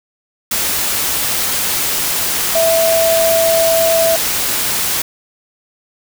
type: tone in noise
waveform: sine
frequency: 659.3 Hz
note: E5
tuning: in tune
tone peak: -11 dBFS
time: 2.55-4.16 s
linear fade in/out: 5 ms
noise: white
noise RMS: -17 dBFS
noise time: 0.51-5.02 s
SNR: +3 dB
effects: none